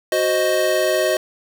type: chord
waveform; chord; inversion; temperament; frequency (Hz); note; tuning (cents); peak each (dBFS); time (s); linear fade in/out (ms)
square; C diminished; second; equal; 370 / 523.3 / 622.3; Gb4 / C5 / Eb5; 0 / 0 / 0; -23 / -23 / -19; 0.12-1.17; 2
effects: none